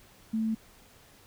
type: tone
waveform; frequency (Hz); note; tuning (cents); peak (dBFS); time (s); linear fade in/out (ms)
sine; 221.4; A3; +11; -26; 0.33-0.55; 10
effects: pink hiss -57 dBFS RMS until 1.26 s